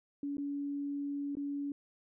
sine tone with dropouts, 284.2 Hz, C#4, 43 cents sharp, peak -34 dBFS, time 0.23-1.72 s, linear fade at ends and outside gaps 2 ms, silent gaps 0.37-0.381 / 1.353-1.369 s, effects none

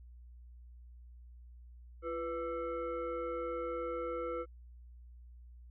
sine tone with frequency modulation, 495 Hz, B4, 4 cents sharp, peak -35 dBFS, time 2.02-4.46 s, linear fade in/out 50 ms, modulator 837 Hz, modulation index 0.97, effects added 60 Hz sine -51 dBFS peak until 5.7 s

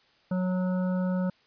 harmonic tone, 183.5 Hz, F#3, 14 cents flat, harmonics 1 / 3 / 5 / 7 / 8, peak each -25 / -34 / -43 / -45 / -46 dBFS, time 0.31-1.3 s, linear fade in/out 5 ms, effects white hiss -63 dBFS RMS until 1.46 s + resampled to 11025 Hz

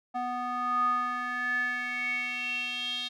square tone with band-pass filter sweep, 246.9 Hz, B3, in tune, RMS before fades -31 dBFS, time 0.14-3.09 s, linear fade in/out 20 ms, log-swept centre 890 to 3500 Hz, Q 8.7, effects none

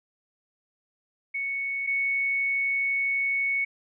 sine tone pair in turn, 2217 / 2217 Hz, C#7 / C#7, 0 / 0 cents, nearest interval unison, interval 0 cents, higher neither, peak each -27 / -23 dBFS, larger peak second, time 1.34-1.87 / 1.87-3.65 s, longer second, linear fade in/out 10 ms, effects none

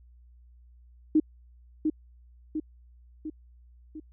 sine tone with echo, 309.8 Hz, D#4, 7 cents flat, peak -17 dBFS, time 1.15-1.2 s, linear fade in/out 5 ms, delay 700 ms, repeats 4, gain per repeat -5 dB, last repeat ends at 4 s, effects added 60 Hz sine -52 dBFS peak until 4.12 s

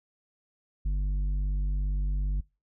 sine tone with tanh clipping, 48.75 Hz, G1, 9 cents flat, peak -26 dBFS, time 0.85-2.41 s, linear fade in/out 10 ms, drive 7 dB, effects noise-tail reverb RT60 0.3 s tail -26 dB re dry

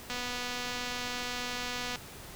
click train, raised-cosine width 0.2 ms, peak -19 dBFS, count 458, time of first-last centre 0.1-1.958 s, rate 246 Hz, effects pink hiss -47 dBFS RMS until 2.35 s

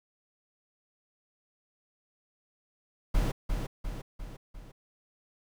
brown noise with echo, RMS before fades -26 dBFS, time 3.14-3.32 s, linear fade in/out 10 ms, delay 350 ms, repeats 4, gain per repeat -5 dB, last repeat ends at 4.72 s, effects none

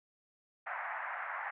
white band-pass noise, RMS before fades -40 dBFS, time 0.66-1.51 s, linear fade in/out 10 ms, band 670 to 2000 Hz, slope 48 dB/octave, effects none

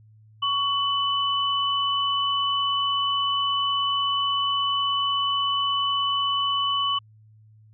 sine tone pair together, 1120.9 / 2990 Hz, C#6 / F#7, +19 / +17 cents, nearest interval octave + perfect fourth, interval 1698 cents, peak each -24 dBFS, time 0.42-6.99 s, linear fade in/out 10 ms, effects added 108 Hz sine -50 dBFS peak until 7.73 s

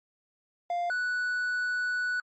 triangle tone pair in turn, 698.5 / 1480.1 Hz, F5 / F#6, 0 / 0 cents, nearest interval octave + minor second, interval 1300 cents, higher second, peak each -25 dBFS, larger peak neither, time 0.7-0.9 / 0.9-2.2 s, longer second, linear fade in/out 2 ms, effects MP3 32 kbps

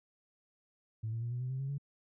sine tone with pitch steps, 110.5 / 114.4 / 118.43 / 122.61 / 126.93 / 131.41 / 136.04 / 140.84 Hz, A2 / A#2 / A#2 / B2 / B2 / C3 / C#3 / C#3, +8 / -32 / +28 / -12 / +48 / +8 / -32 / +28 cents, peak -33 dBFS, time 1.03-1.782 s, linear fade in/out 10 ms, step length 94 ms, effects tanh soft clip ceiling -30 dBFS

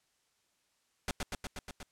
pink noise with echo, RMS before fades -33 dBFS, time 1.08-1.11 s, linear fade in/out 2 ms, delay 120 ms, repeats 6, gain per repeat -2 dB, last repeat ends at 1.83 s, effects white hiss -75 dBFS RMS until 1.91 s + low-pass 9000 Hz 12 dB/octave

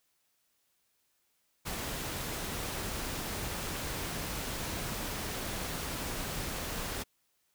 pink noise, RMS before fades -37 dBFS, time 1.65-7.04 s, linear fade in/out 20 ms, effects white hiss -75 dBFS RMS until 7.54 s

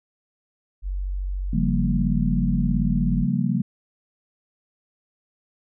sine tone, 46.95 Hz, F#1, 26 cents sharp, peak -24 dBFS, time 0.82-3.27 s, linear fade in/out 50 ms
sine chord, G half-diminished seventh, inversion second, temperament equal with one note detuned, 138.59 / 177.26 / 196 / 233.1 Hz, Db3 / F3 / G3 / Bb3, 0 / +26 / 0 / 0 cents, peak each -25 dBFS, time 1.53-3.62 s, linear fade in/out 5 ms
effects none

